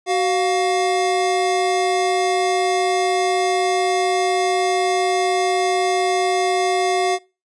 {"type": "tone pair together", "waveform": "square", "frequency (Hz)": [374.8, 707.5], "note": ["F#4", "F5"], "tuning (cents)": [22, 22], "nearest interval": "major seventh", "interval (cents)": 1100, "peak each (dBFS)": -20, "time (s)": [0.06, 7.19], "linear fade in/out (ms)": 50, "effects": ["noise-tail reverb RT60 0.3 s tail -23 dB re dry", "resampled to 22050 Hz"]}